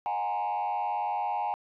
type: tone with frequency modulation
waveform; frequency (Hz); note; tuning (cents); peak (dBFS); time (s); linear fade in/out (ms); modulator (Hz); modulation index
sine; 826; G#5; -10; -25; 0.06-1.54; 0; 98; 1.1
effects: tanh soft clip ceiling -26 dBFS